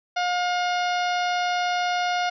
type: harmonic tone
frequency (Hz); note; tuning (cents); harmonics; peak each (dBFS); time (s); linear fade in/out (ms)
714; F5; +38; 1 / 2 / 3 / 4 / 5 / 6 / 7 / 8; -23 / -29 / -33 / -35 / -37 / -39 / -40 / -41; 0.16-2.3; 10
effects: none